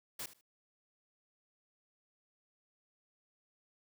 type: noise with echo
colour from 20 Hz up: white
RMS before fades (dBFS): -42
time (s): 0.19-0.26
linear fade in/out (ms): 5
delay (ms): 76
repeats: 2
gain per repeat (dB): -15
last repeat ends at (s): 0.412
effects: none